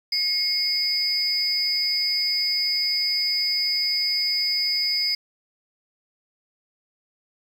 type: tone cluster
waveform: sine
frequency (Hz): 2168 / 4729 / 5020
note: C#7 / D8 / D#8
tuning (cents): -39 / +11 / +15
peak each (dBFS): -29 / -26 / -21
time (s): 0.12-5.15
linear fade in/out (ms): 5
effects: tanh soft clip ceiling -15 dBFS + 8-bit